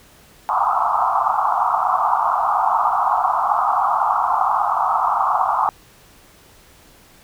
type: band-pass noise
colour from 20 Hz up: pink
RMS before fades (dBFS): -18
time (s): 0.49-5.69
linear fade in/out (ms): 0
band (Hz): 710 to 1300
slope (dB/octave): 96
effects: pink hiss -49 dBFS RMS until 7.23 s